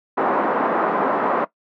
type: band-pass noise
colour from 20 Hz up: white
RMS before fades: -20 dBFS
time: 0.17-1.45 s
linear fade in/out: 10 ms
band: 230 to 1200 Hz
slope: 24 dB/octave
effects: noise-tail reverb RT60 0.1 s tail -17 dB re dry

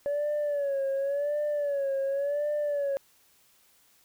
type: tone with vibrato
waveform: sine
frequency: 568 Hz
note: C#5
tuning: 42 cents sharp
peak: -24 dBFS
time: 0.06-2.97 s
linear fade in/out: 0 ms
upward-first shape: sine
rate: 0.91 Hz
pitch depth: 78 cents each way
effects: tanh soft clip ceiling -24 dBFS + white hiss -63 dBFS RMS until 4.04 s

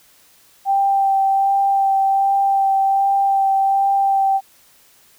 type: tone with vibrato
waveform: sine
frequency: 784 Hz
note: G5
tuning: in tune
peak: -13 dBFS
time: 0.65-4.41 s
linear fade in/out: 50 ms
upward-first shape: sine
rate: 1.3 Hz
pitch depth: 12 cents each way
effects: white hiss -52 dBFS RMS until 5.18 s

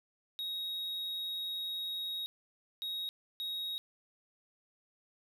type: tone bursts at uneven times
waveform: triangle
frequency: 3778 Hz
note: A#7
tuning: 22 cents sharp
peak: -34 dBFS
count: 3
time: 0.39-2.26 / 2.82-3.09 / 3.4-3.78 s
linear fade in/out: 0 ms
effects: none

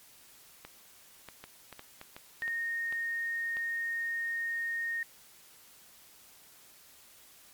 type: clicks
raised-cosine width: 0.3 ms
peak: -28 dBFS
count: 11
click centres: 0.65 / 1.287 / 1.44 / 1.727 / 1.794 / 2.014 / 2.165 / 2.421 / 2.479 / 2.925 / 3.569 s
type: tone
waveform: sine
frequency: 1849 Hz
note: A#6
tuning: 15 cents flat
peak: -31 dBFS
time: 2.42-5.03 s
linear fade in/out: 2 ms
effects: white hiss -57 dBFS RMS until 7.53 s + MP3 96 kbps

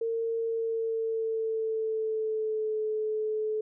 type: tone with pitch glide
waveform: sine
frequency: 456.2 to 431.6 Hz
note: A#4 to A4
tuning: -37 to -33 cents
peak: -27 dBFS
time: 0.01-3.61 s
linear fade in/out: 5 ms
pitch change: -96 cents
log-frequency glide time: 0.39-2.81 s
effects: none

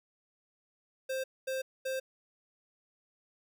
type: tone bursts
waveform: square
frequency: 526 Hz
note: C5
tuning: 9 cents sharp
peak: -33 dBFS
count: 3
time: 1.09-2 s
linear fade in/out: 10 ms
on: 150 ms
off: 230 ms
effects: none

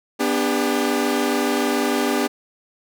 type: chord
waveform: sawtooth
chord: G major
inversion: first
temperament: equal with one note detuned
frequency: 246.9 / 293.7 / 400.9 Hz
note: B3 / D4 / G4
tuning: 0 / 0 / +39 cents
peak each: -19 dBFS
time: 0.19-2.28 s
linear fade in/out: 20 ms
effects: none

